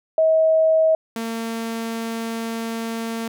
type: tone pair in turn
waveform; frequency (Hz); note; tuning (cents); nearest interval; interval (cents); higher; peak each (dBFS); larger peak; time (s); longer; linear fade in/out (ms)
sine / sawtooth; 639 / 227.6; D#5 / A#3; +46 / -41; octave + tritone; 1787; first; -13 / -21; first; 0.18-0.95 / 1.16-3.28; second; 2
effects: none